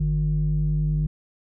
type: tone pair together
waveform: sine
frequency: 50.68 / 151.7 Hz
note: G#1 / D#3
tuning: -42 / -44 cents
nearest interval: octave + perfect fifth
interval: 1898 cents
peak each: -23 / -20 dBFS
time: 0-1.07 s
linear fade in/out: 10 ms
effects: tanh soft clip ceiling -15 dBFS